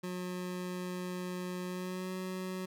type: tone with pitch glide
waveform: 25% pulse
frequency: 180.9 to 185.66 Hz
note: F#3 to F#3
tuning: -39 to +6 cents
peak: -33 dBFS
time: 0.03-2.66 s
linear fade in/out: 10 ms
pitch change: +45 cents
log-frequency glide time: 1.66-2.12 s
effects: none